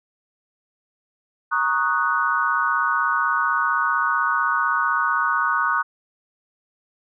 sine chord, D# minor seventh, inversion second, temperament equal, 932.3 / 1108.7 / 1244.5 / 1480 Hz, A#5 / C#6 / D#6 / F#6, 0 / 0 / 0 / 0 cents, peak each -27 / -24 / -23 / -22 dBFS, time 1.51-5.83 s, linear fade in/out 20 ms, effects none

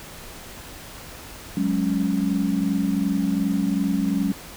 sine chord, F# suspended second, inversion none, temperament equal, 185 / 207.7 / 277.2 Hz, F#3 / G#3 / C#4, 0 / 0 / 0 cents, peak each -24 dBFS, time 1.57-4.32 s, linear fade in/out 2 ms, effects pink hiss -40 dBFS RMS until 4.56 s

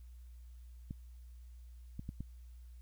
clicks, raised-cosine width 5 ms, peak -29 dBFS, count 4, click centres 0.909 / 1.994 / 2.091 / 2.206 s, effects added 60 Hz sine -50 dBFS peak until 2.81 s + white hiss -74 dBFS RMS until 2.81 s

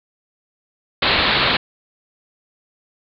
white low-pass noise, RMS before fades -17 dBFS, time 1.02-1.57 s, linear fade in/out 5 ms, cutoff 4400 Hz, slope 96 dB/octave, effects none

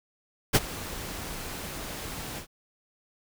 pink noise with ADSR envelope, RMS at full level -18 dBFS, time 0.53-2.47 s, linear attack 25 ms, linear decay 36 ms, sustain -19 dB, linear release 95 ms, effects none

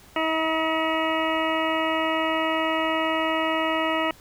harmonic tone, 320 Hz, D#4, 49 cents sharp, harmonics 1 / 2 / 3 / 4 / 6 / 7 / 8 / 9, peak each -28 / -27 / -29 / -29 / -31 / -34 / -36 / -33 dBFS, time 0.16-4.11 s, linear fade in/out 2 ms, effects pink hiss -51 dBFS RMS until 4.2 s

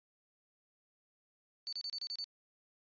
sine tone bursts, 4500 Hz, C#8, 25 cents sharp, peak -37 dBFS, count 7, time 1.67-2.242 s, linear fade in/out 0 ms, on 56 ms, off 30 ms, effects resampled to 11025 Hz

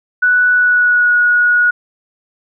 sine tone with pitch glide, 1480 to 1454.6 Hz, F#6 to F#6, 0 to -30 cents, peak -8 dBFS, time 0.22-1.71 s, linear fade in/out 10 ms, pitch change -30 cents, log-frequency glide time 0.51-1.15 s, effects none

